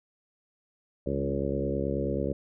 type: harmonic tone with a mistuned harmonic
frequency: 69.3 Hz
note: C#2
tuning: in tune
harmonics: 1 / 2 / 3 / 4 / 5 / 6 / 7 / 8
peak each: -35 / -35 / -35 / -35 / -35 / -35 / -35 / -35 dBFS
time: 1.06-2.33 s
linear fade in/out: 5 ms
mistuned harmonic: 3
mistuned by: -21 cents
effects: none